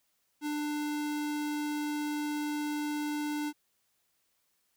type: tone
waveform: square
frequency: 297.2 Hz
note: D4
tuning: 21 cents sharp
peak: -32 dBFS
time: 0.41-3.53 s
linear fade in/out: 50 ms
effects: white hiss -75 dBFS RMS until 4.76 s